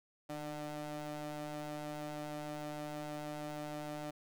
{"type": "ring-modulated tone", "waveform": "25% pulse", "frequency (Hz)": 148.6, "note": "D3", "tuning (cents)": 21, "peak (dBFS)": -34, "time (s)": [0.29, 4.11], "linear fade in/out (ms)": 10, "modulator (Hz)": 449, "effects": []}